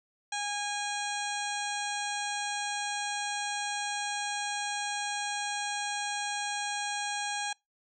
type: harmonic tone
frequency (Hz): 820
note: G#5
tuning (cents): -22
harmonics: 1 / 2 / 3 / 4 / 5 / 7 / 8 / 9 / 10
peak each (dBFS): -35 / -38 / -40 / -41 / -42 / -43 / -44 / -45 / -45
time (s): 0.32-7.53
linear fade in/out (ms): 5
effects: noise-tail reverb RT60 0.2 s tail -26 dB re dry